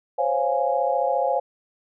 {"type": "chord", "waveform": "sine", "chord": "Db major seventh", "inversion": "third", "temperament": "equal with one note detuned", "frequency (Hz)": [519.9, 554.4, 698.5, 830.6], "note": ["C5", "Db5", "F5", "Ab5"], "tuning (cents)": [-11, 0, 0, 0], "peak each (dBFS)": -25, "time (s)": [0.18, 1.4], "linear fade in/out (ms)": 10, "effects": []}